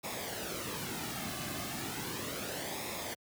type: noise with flanger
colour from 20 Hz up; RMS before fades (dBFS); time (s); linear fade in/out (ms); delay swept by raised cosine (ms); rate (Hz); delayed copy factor
pink; -39; 0.03-3.15; 20; 0.66 to 2.16; 0.35; -0.6
effects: high-pass 80 Hz 12 dB/octave